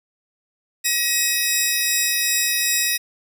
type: tone pair together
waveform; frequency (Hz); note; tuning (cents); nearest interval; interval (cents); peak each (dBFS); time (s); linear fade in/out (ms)
10% pulse; 1906.6 / 2543; A#6 / D#7; +39 / +37; perfect fourth; 498; -12; 0.84-2.98; 20
effects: none